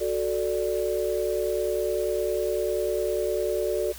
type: chord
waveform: sine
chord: D major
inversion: first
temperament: equal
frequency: 370 / 440 / 587.3 Hz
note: F#4 / A4 / D5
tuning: 0 / 0 / 0 cents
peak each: -28 dBFS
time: 0-3.93 s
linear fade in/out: 20 ms
effects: added 60 Hz sine -43 dBFS peak until 3.98 s + white hiss -43 dBFS RMS until 3.98 s